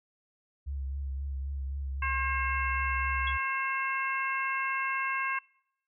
sine tone with vibrato, 68.5 Hz, C#2, 20 cents flat, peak -32 dBFS, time 0.66-3.38 s, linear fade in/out 20 ms, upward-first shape triangle, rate 3.8 Hz, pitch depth 48 cents each way
harmonic tone, 536 Hz, C5, 42 cents sharp, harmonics 2 / 3 / 4 / 5, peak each -32 / -34 / -35 / -36 dBFS, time 2.02-5.39 s, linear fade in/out 5 ms
sine tone with exponential decay, 3326 Hz, G#7, 2 cents sharp, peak -31 dBFS, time 3.27-3.36 s, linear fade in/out 5 ms, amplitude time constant 19 ms
effects noise-tail reverb RT60 0.8 s tail -26 dB re dry

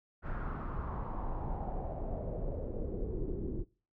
brown noise with low-pass filter sweep, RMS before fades -37 dBFS, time 0.22-3.65 s, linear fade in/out 50 ms, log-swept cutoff 1500 to 330 Hz, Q 4.1, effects noise-tail reverb RT60 0.4 s tail -24 dB re dry

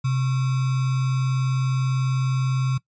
sine tone with sample-and-hold, 130.81 Hz, C3, in tune, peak -19 dBFS, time 0.04-2.78 s, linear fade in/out 10 ms, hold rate 1225 Hz, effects noise-tail reverb RT60 0.1 s tail -20 dB re dry + resampled to 16000 Hz

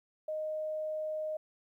sine tone, 620 Hz, D#5, 6 cents flat, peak -33 dBFS, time 0.28-1.37 s, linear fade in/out 5 ms, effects 12-bit

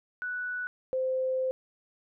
sine tone pair in turn, 1480 / 518.9 Hz, F#6 / C5, 0 / -14 cents, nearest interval octave + tritone, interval 1814 cents, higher first, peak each -31 / -26 dBFS, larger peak second, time 0.22-0.67 / 0.93-1.51 s, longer second, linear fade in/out 0 ms, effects none

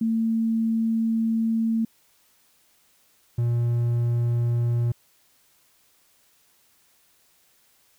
sine / triangle tone pair in turn, 225.4 / 118.89 Hz, A3 / A#2, +42 / +35 cents, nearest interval major seventh, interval 1107 cents, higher first, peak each -20 / -18 dBFS, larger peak second, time 0.01-1.85 / 3.38-4.92 s, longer first, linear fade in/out 5 ms, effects white hiss -62 dBFS RMS until 7.98 s

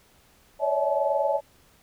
sine tone cluster, 556 / 577 / 645 / 860 Hz, C#5 / D5 / E5 / A5, +5 / -31 / -38 / -40 cents, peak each -27 dBFS, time 0.59-1.41 s, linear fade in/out 50 ms, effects pink hiss -59 dBFS RMS until 1.82 s

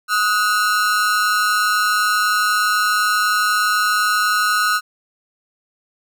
45% pulse ring-modulated tone, 1365 Hz, F6, 40 cents flat, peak -12 dBFS, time 0.08-4.81 s, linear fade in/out 50 ms, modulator 104 Hz, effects none

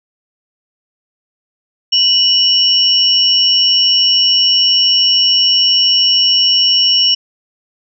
sine tone pair together, 2947 / 5480 Hz, F#7 / F8, -8 / -34 cents, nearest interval major seventh, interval 1074 cents, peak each -11 dBFS, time 1.92-7.15 s, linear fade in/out 10 ms, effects none

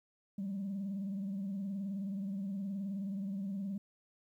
sine tone with vibrato, 196 Hz, G3, in tune, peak -34 dBFS, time 0.38-3.78 s, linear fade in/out 5 ms, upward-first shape triangle, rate 19 Hz, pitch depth 89 cents each way, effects tanh soft clip ceiling -33 dBFS + 12-bit

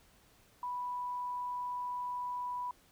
sine tone, 986 Hz, B5, 3 cents flat, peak -35 dBFS, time 0.63-2.71 s, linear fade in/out 2 ms, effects pink hiss -65 dBFS RMS until 2.91 s

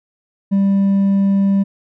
sine tone with hard clipping, 196.8 Hz, G3, 7 cents sharp, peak -12 dBFS, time 0.51-1.64 s, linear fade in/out 20 ms, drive 2 dB, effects none

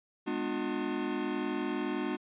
square chord, G# diminished seventh, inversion none, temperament just, 207.7 / 249.2 / 299 / 358.8 Hz, G#3 / B3 / D4 / F4, 0 / +16 / +31 / +47 cents, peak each -40 / -38 / -36 / -37 dBFS, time 0.26-2.17 s, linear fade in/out 20 ms, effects resampled to 8000 Hz

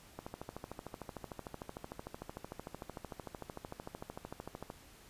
click train, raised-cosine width 1 ms, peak -28 dBFS, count 61, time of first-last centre 0.19-4.701 s, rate 13.3 Hz, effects pink hiss -59 dBFS RMS until 5.09 s + resampled to 32000 Hz

